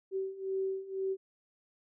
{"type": "beating tone pair", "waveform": "sine", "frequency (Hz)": [382.6, 384.6], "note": ["G4", "G4"], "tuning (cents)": [-42, -33], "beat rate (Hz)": 2, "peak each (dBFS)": [-37, -34], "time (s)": [0.11, 1.17], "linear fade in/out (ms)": 50, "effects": []}